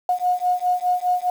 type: beating tone pair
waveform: sine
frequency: 720 / 724.9 Hz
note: F#5 / F#5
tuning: -47 / -36 cents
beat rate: 4.9 Hz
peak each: -21 dBFS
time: 0.09-1.3 s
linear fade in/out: 2 ms
effects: 7-bit